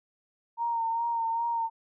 sine tone with vibrato, 923 Hz, A#5, 17 cents flat, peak -26 dBFS, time 0.57-1.7 s, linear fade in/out 50 ms, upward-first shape sine, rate 2.5 Hz, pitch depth 30 cents each way, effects none

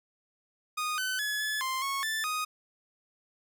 sawtooth tone with pitch steps, 1236 / 1516 / 1701 / 1718 / 1047 / 1100 / 1761 / 1246 Hz, D#6 / F#6 / G#6 / A6 / C6 / C#6 / A6 / D#6, -12 / +42 / +41 / -42 / +1 / -14 / +1 / +2 cents, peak -26 dBFS, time 0.77-2.45 s, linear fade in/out 10 ms, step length 210 ms, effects none

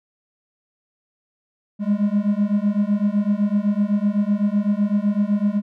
triangle beating tone pair, 201.5 / 209.4 Hz, G3 / G#3, +48 / +15 cents, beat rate 7.9 Hz, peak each -18 dBFS, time 1.79-5.62 s, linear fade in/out 50 ms, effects none

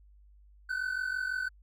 triangle tone pair together, 1480 / 1526 Hz, F#6 / G6, 0 / -47 cents, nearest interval minor second, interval 53 cents, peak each -33 / -31 dBFS, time 0.69-1.49 s, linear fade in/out 10 ms, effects added 50 Hz sine -55 dBFS peak until 1.62 s

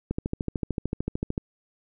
click train, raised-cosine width 3 ms, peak -14 dBFS, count 18, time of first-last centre 0.11-1.379 s, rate 13.4 Hz, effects none

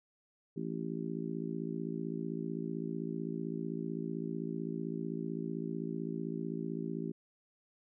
harmonic tone, 55.7 Hz, A1, 22 cents sharp, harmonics 3 / 4 / 5 / 6 / 7, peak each -40 / -41 / -42 / -43 / -43 dBFS, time 0.56-7.12 s, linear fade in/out 10 ms, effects none

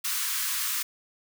white high-pass noise, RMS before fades -29 dBFS, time 0.04-0.83 s, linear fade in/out 10 ms, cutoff 1000 Hz, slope 96 dB/octave, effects none

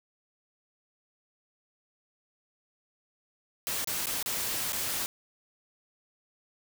white noise with dropouts, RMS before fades -32 dBFS, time 3.67-5.06 s, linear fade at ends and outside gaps 0 ms, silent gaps 3.845-3.873 / 4.058-4.069 / 4.227-4.26 / 4.722-4.731 s, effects none

